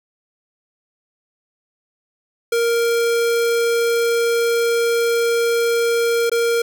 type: tone with dropouts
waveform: square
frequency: 466.7 Hz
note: A#4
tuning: 2 cents sharp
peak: -16 dBFS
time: 2.52-6.62 s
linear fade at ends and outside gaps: 5 ms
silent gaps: 6.297-6.316 s
effects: none